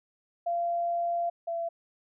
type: tone pair in turn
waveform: sine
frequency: 688 / 674.6 Hz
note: F5 / E5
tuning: -26 / +40 cents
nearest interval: unison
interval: 34 cents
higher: first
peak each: -26 / -29 dBFS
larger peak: first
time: 0.46-1.3 / 1.47-1.69 s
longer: first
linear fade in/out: 10 ms
effects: none